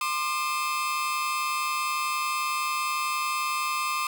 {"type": "tone cluster", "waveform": "40% pulse", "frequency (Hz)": [1053, 1204, 2612], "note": ["C6", "D6", "E7"], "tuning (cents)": [11, 43, -17], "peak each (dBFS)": [-30, -28, -32], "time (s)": [0.01, 4.07], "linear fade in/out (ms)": 2, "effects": []}